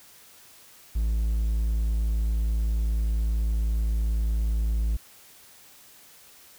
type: tone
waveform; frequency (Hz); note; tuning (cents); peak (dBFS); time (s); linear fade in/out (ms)
triangle; 55; A1; 0; -20; 0.95-4.97; 10
effects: white hiss -52 dBFS RMS until 6.58 s